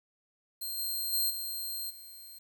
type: tone with level steps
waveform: 5% pulse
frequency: 4186 Hz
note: C8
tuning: in tune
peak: -28 / -25 / -20 / -28 / -40 dBFS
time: 0.61-2.39 s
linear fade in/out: 10 ms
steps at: 0.77 / 1.12 / 1.29 / 1.89 s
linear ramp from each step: 20 ms
effects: 10-bit